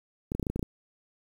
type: clicks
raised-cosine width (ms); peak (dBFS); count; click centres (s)
3; -18; 9; 0.319 / 0.35 / 0.397 / 0.428 / 0.468 / 0.5 / 0.56 / 0.594 / 0.628
effects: 8-bit